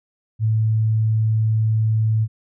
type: tone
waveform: sine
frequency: 110 Hz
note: A2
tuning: in tune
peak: -15 dBFS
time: 0.39-2.28 s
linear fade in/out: 50 ms
effects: none